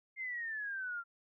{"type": "exponential sweep", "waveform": "sine", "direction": "down", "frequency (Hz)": [2122, 1369], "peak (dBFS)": -37, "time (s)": [0.16, 1.04], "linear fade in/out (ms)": 50, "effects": []}